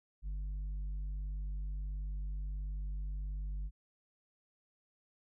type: tone with tanh clipping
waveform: triangle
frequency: 49.27 Hz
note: G1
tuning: 10 cents sharp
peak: -37 dBFS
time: 0.22-3.71 s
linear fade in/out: 50 ms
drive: 9 dB
effects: none